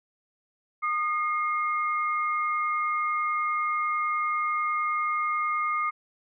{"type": "tone pair together", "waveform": "sine", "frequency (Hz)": [1224.7, 2134], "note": ["D#6", "C7"], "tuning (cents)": [-28, 34], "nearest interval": "minor seventh", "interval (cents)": 962, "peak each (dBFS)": [-25, -31], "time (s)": [0.82, 5.91], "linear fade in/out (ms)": 20, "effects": []}